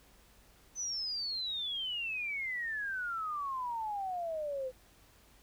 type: exponential sweep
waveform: sine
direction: down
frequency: 6150 to 503 Hz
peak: -34 dBFS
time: 0.75-4.72 s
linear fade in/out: 50 ms
effects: added 50 Hz sine -66 dBFS peak until 5.42 s + pink hiss -63 dBFS RMS until 5.42 s